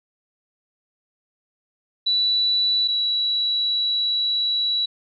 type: tone pair in turn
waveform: sine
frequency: 3951 / 3919 Hz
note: B7 / B7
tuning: 0 / -14 cents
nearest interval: unison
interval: 14 cents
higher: first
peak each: -17 / -19 dBFS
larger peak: first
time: 2.06-2.88 / 2.88-4.86 s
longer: second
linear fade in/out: 10 ms
effects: none